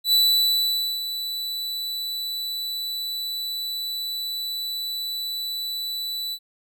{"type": "tone with ADSR envelope", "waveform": "45% pulse", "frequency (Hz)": 3968, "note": "B7", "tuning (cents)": 7, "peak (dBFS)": -15, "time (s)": [0.04, 6.39], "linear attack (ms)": 89, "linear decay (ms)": 870, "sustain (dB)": -12, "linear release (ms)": 63, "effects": []}